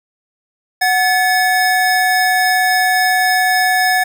square tone pair together, 739.2 / 1726 Hz, F#5 / A6, -2 / -34 cents, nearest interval octave + minor third, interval 1468 cents, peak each -15 dBFS, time 0.81-4.04 s, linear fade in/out 10 ms, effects none

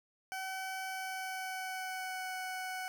20% pulse tone with pitch glide, 760 to 745.2 Hz, F#5 to F#5, +46 to +12 cents, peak -33 dBFS, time 0.32-2.88 s, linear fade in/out 0 ms, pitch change -34 cents, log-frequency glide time 0.87-2.34 s, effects none

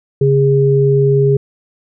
sine tone pair together, 138.59 / 409.1 Hz, C#3 / G#4, 0 / -26 cents, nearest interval octave + perfect fifth, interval 1874 cents, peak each -11 dBFS, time 0.21-1.37 s, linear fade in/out 5 ms, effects none

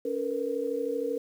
sine tone cluster, 280.9 / 453.7 / 486.6 Hz, C#4 / A#4 / B4, +23 / -47 / -26 cents, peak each -35 / -31 / -31 dBFS, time 0.05-1.18 s, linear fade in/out 5 ms, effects 9-bit

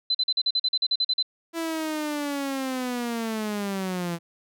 sine tone bursts, 4042 Hz, B7, 39 cents sharp, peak -20 dBFS, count 13, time 0.1-1.227 s, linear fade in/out 5 ms, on 47 ms, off 43 ms
sawtooth linear sweep, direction down, 334.1 to 167 Hz, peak -23 dBFS, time 1.53-4.19 s, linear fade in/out 50 ms
effects none

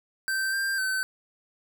square tone with pitch steps, 1557 / 1585 / 1530 Hz, G6 / G6 / G6, -12 / +19 / -42 cents, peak -26 dBFS, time 0.28-1.03 s, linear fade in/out 0 ms, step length 250 ms, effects none

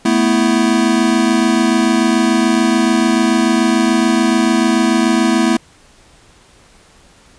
square chord, A suspended second, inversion none, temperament equal, 220 / 246.9 / 329.6 Hz, A3 / B3 / E4, 0 / 0 / 0 cents, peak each -16 dBFS, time 0.05-5.57 s, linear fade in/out 5 ms, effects pink hiss -47 dBFS RMS until 7.38 s + resampled to 22050 Hz

